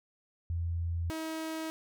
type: tone pair in turn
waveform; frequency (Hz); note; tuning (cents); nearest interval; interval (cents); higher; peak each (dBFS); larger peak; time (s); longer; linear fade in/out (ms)
sine / sawtooth; 84.6 / 319.4; E2 / D#4; +45 / +45; octave + major seventh; 2300; second; -30 / -31; first; 0.5-1.1 / 1.1-1.7; neither; 0
effects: none